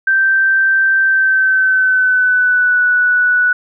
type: tone with pitch glide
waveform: sine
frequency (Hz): 1562 to 1477.7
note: G6 to F#6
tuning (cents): -7 to -3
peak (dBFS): -9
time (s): 0.07-3.53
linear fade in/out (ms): 5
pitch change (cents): -96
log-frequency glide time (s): 1.01-2.81
effects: none